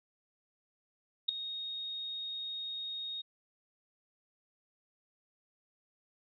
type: tone with ADSR envelope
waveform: sine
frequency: 3729 Hz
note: A#7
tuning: in tune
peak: -22 dBFS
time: 1.28-3.22 s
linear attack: 11 ms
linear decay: 3 ms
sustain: -15 dB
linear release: 14 ms
effects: none